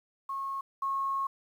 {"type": "tone pair in turn", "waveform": "sine", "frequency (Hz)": [1090, 1090], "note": ["C#6", "C#6"], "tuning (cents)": [-29, -29], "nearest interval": "unison", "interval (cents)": 0, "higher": "neither", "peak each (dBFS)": [-32, -28], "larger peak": "second", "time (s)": [[0.29, 0.61], [0.82, 1.27]], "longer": "second", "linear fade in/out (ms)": 5, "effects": ["10-bit"]}